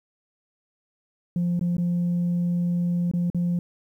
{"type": "tone with dropouts", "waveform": "sine", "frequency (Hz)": 174.6, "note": "F3", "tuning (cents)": 0, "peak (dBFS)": -19, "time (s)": [1.36, 3.59], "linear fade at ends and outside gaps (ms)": 2, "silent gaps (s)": [[1.594, 1.611], [1.768, 1.781], [3.114, 3.136], [3.301, 3.346]], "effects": ["tanh soft clip ceiling -19 dBFS", "10-bit"]}